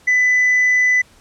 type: tone with tanh clipping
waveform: sine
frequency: 1998 Hz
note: B6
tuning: 20 cents sharp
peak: -12 dBFS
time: 0.07-1.02 s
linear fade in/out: 10 ms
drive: 1 dB
effects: pink hiss -50 dBFS RMS until 1.2 s + low-pass 10000 Hz 12 dB/octave